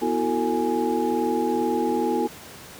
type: tone cluster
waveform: sine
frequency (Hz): 245.7 / 325.4 / 367.7 / 447.6 / 832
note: B3 / E4 / F#4 / A4 / G#5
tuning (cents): -9 / -22 / -11 / +30 / +3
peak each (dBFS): -27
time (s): 0.01-2.28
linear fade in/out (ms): 20
effects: pink hiss -42 dBFS RMS until 2.79 s + high-pass 100 Hz 12 dB/octave